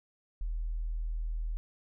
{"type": "tone", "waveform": "sine", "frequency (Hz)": 39.97, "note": "D#1", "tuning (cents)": 47, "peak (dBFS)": -31, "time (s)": [0.41, 1.57], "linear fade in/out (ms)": 0, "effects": []}